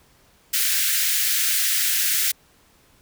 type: high-pass noise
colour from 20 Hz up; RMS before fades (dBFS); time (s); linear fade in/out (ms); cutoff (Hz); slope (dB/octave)
white; -21; 0.53-2.32; 10; 1500; 48
effects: pink hiss -57 dBFS RMS until 3.01 s